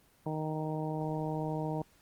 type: harmonic tone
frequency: 155.56 Hz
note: D#3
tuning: in tune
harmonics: 1 / 2 / 3 / 4 / 5 / 6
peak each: -35 / -38 / -40 / -41 / -42 / -43 dBFS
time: 0.26-1.82 s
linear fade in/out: 2 ms
effects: pink hiss -65 dBFS RMS until 2.01 s + Opus 24 kbps